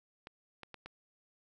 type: clicks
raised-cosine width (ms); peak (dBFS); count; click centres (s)
0.3; -30; 4; 0.271 / 0.633 / 0.743 / 0.86
effects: none